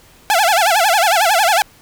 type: tone with vibrato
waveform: sawtooth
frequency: 759 Hz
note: F#5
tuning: 44 cents sharp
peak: -7 dBFS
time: 0.3-1.62 s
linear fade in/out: 0 ms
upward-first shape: sine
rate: 11 Hz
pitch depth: 240 cents each way
effects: pink hiss -47 dBFS RMS until 1.81 s